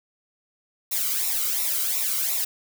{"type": "noise with flanger", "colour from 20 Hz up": "blue", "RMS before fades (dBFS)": -25, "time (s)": [0.91, 2.45], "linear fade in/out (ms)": 10, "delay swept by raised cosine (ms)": [0.63, 1.17], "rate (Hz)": 2.8, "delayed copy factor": -0.75, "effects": []}